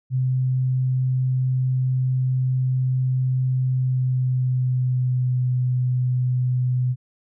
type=tone with pitch glide; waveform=sine; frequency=128.9 to 125.96 Hz; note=C3 to B2; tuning=-26 to +35 cents; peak=-18 dBFS; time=0.1-6.96 s; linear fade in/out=50 ms; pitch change=-39 cents; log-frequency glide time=3.57-5.45 s; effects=none